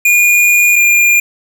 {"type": "tone pair in turn", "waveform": "square", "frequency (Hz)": [2432, 2407], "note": ["D#7", "D7"], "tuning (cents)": [-40, 42], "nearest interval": "unison", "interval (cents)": 18, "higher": "first", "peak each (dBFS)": -7, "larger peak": "neither", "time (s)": [[0.05, 0.76], [0.76, 1.2]], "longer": "first", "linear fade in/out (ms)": 5, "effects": []}